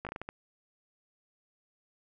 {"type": "slowing click train", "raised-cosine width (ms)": 0.5, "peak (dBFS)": -23, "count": 7, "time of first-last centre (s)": [0.05, 0.289], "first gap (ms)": 17, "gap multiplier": 1.34, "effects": []}